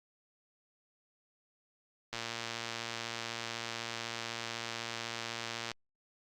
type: click train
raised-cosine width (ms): 0.2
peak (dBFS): -20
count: 417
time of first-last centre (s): 2.13-5.716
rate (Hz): 116
effects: Opus 48 kbps